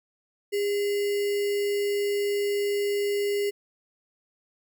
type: tone with sample-and-hold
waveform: sine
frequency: 406.5 Hz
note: G#4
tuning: 37 cents flat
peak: -23 dBFS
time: 0.52-3.51 s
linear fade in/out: 20 ms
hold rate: 2450 Hz
effects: none